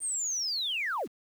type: linear sweep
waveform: sine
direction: down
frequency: 8910 to 125.2 Hz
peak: -28 dBFS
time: 0-1.08 s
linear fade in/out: 50 ms
effects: tanh soft clip ceiling -24 dBFS + 9-bit